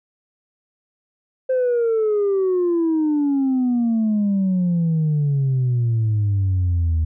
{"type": "exponential sweep", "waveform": "sine", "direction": "down", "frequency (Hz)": [523.3, 78.4], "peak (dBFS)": -14, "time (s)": [1.49, 7.05], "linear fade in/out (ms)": 10, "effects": ["tanh soft clip ceiling -14 dBFS"]}